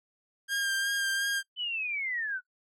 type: tone with vibrato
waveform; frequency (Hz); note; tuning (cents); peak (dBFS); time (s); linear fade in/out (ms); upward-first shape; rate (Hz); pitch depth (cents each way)
sawtooth; 1603; G6; +38; -24; 0.48-1.43; 50; sine; 2.8; 21
type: linear sweep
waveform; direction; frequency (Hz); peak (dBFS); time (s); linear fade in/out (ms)
sine; down; 3039 to 1453; -30; 1.56-2.41; 50
effects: noise-tail reverb RT60 0.1 s tail -21 dB re dry + low-pass 12000 Hz 12 dB/octave